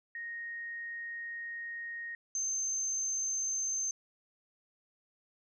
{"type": "tone pair in turn", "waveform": "sine", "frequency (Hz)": [1864.7, 6272], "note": ["A#6", "G8"], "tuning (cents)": [0, 0], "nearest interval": "octave + major sixth", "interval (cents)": 2100, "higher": "second", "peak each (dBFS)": [-38, -31], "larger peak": "second", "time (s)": [[0.15, 2.15], [2.35, 3.91]], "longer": "first", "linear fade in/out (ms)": 2, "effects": []}